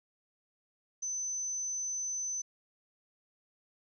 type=tone; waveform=sine; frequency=6090 Hz; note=F#8; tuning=49 cents sharp; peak=-33 dBFS; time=1.02-2.42 s; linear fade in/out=10 ms; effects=none